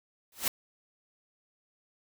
white noise with exponential growth, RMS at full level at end -24 dBFS, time 0.32-0.48 s, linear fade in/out 2 ms, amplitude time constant 33 ms, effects none

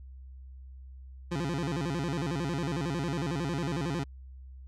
25% pulse tone with vibrato, 154.8 Hz, D#3, 9 cents flat, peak -26 dBFS, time 1.31-4.04 s, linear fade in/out 10 ms, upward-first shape square, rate 11 Hz, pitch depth 200 cents each way, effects added 65 Hz sine -44 dBFS peak until 4.67 s + low-pass 7000 Hz 12 dB/octave

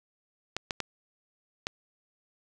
clicks, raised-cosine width 0.2 ms, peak -13 dBFS, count 4, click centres 0.566 / 0.708 / 0.803 / 1.669 s, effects 8-bit

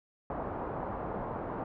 white low-pass noise, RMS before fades -37 dBFS, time 0.3-1.64 s, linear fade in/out 2 ms, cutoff 1000 Hz, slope 24 dB/octave, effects none

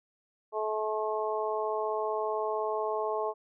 harmonic tone, 215.7 Hz, A3, 34 cents flat, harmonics 2 / 3 / 4 / 5, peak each -32 / -34 / -35 / -36 dBFS, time 0.52-3.34 s, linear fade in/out 50 ms, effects none

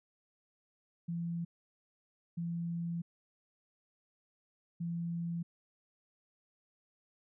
sine tone bursts at uneven times, 169.6 Hz, E3, 50 cents sharp, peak -34 dBFS, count 3, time 1.08-1.45 / 2.37-3.02 / 4.8-5.43 s, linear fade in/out 10 ms, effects none

